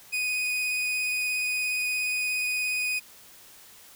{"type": "tone with vibrato", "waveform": "40% pulse", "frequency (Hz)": 2489, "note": "D#7", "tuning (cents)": 0, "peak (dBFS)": -25, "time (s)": [0.12, 3], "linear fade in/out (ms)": 20, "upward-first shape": "sine", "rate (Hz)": 17, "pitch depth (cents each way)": 12, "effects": ["white hiss -51 dBFS RMS until 3.95 s"]}